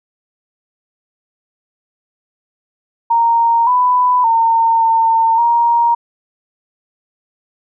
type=tone with pitch steps; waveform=sine; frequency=928 / 995 / 912 / 906 / 939 Hz; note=A#5 / B5 / A#5 / A#5 / A#5; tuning=-8 / +13 / -38 / -50 / +12 cents; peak=-9 dBFS; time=3.1-5.95 s; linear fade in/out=10 ms; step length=570 ms; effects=none